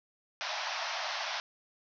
pink band-pass noise, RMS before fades -36 dBFS, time 0.41-1.4 s, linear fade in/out 0 ms, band 600 to 5900 Hz, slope 96 dB/octave, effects none

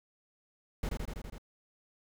brown noise with echo, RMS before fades -33 dBFS, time 0.83-0.89 s, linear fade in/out 2 ms, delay 82 ms, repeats 6, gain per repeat -2 dB, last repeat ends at 1.382 s, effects none

